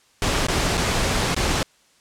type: noise with dropouts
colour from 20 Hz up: pink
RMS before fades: -21 dBFS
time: 0.22-1.63 s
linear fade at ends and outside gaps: 1 ms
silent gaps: 0.468-0.484 / 0.772-0.776 / 1.346-1.364 s
effects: white hiss -58 dBFS RMS until 2 s + low-pass 8000 Hz 12 dB/octave